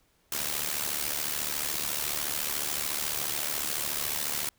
white noise with amplitude modulation, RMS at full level -28 dBFS, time 0.32-4.49 s, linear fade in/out 2 ms, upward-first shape sine, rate 74 Hz, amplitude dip 75%, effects pink hiss -68 dBFS RMS until 4.58 s

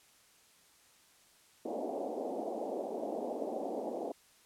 white band-pass noise, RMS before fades -38 dBFS, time 1.65-4.12 s, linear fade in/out 5 ms, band 230 to 750 Hz, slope 48 dB/octave, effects white hiss -64 dBFS RMS until 4.45 s + low-pass 11000 Hz 12 dB/octave

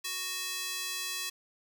square tone with high-pass filter, 370 Hz, F#4, in tune, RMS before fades -36 dBFS, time 0.04-1.3 s, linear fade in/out 10 ms, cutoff 3000 Hz, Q 0.75, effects none

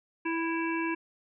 harmonic tone with a mistuned harmonic, 329.6 Hz, E4, in tune, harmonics 1 / 3 / 5 / 7 / 8, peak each -30 / -35 / -37 / -38 / -39 dBFS, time 0.25-0.95 s, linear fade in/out 10 ms, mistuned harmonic 8, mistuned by +28 cents, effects none

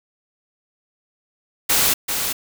white noise with echo, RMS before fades -17 dBFS, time 1.69-1.94 s, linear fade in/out 10 ms, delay 390 ms, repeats 1, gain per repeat -6 dB, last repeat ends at 2.33 s, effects none

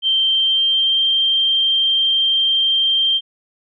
sine tone with pitch glide, 3136 to 3163 Hz, G7 to G7, 0 to +15 cents, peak -13 dBFS, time 0.02-3.21 s, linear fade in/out 50 ms, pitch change +15 cents, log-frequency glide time 0.26-1.01 s, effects none

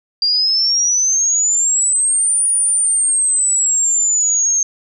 sine exponential two-way sweep, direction up then down, 4741 to 9600 to 6370 Hz, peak -12 dBFS, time 0.22-4.63 s, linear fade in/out 2 ms, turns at 2.49 s, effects none

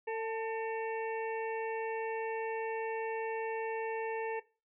harmonic tone with a mistuned harmonic, 450 Hz, A4, 39 cents sharp, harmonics 1 / 2 / 4 / 5 / 6, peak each -34 / -40 / -46 / -48 / -50 dBFS, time 0.07-4.4 s, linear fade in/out 10 ms, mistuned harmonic 2, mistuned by -29 cents, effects noise-tail reverb RT60 0.3 s tail -17 dB re dry

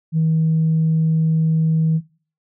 sine tone, 160 Hz, D#3, 49 cents sharp, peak -13 dBFS, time 0.12-2.01 s, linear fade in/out 50 ms, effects noise-tail reverb RT60 0.4 s tail -18 dB re dry + tanh soft clip ceiling -10 dBFS

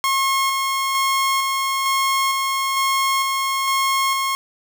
sawtooth tone with tremolo, 1080 Hz, C#6, 45 cents flat, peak -13 dBFS, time 0.04-4.35 s, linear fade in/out 0 ms, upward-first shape square, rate 1.1 Hz, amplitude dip 25%, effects none

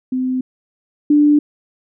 sine tone pair in turn, 256.5 / 295 Hz, C4 / D4, -34 / +8 cents, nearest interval major second, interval 242 cents, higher second, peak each -16 / -8 dBFS, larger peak second, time 0.12-0.41 / 1.1-1.39 s, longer neither, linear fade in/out 5 ms, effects none

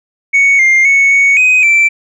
sine tone with pitch steps, 2225 / 2110 / 2213 / 2226 / 2510 / 2337 Hz, C#7 / C7 / C#7 / C#7 / D#7 / D7, +6 / +14 / -3 / +7 / +15 / -9 cents, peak -3 dBFS, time 0.33-1.89 s, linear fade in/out 20 ms, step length 260 ms, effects tanh soft clip ceiling -4 dBFS

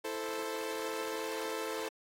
sawtooth chord, A minor, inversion second, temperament equal, 329.6 / 440 / 523.3 Hz, E4 / A4 / C5, 0 / 0 / 0 cents, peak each -39 / -34 / -37 dBFS, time 0.04-1.89 s, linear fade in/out 10 ms, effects AAC 48 kbps

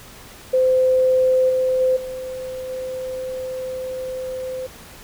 sine tone with level steps, 515 Hz, C5, 28 cents flat, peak -13 / -16 / -14 / -27 / -25 dBFS, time 0.53-4.67 s, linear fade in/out 10 ms, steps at 1.49 / 1.8 / 1.96 / 2.69 s, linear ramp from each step 10 ms, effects pink hiss -42 dBFS RMS until 5.03 s

